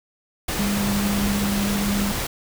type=tone in noise; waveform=sine; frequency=202 Hz; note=G#3; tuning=48 cents flat; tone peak=-21 dBFS; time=0.59-2.12 s; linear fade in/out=5 ms; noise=pink; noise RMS=-26 dBFS; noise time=0.48-2.27 s; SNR=+2 dB; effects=none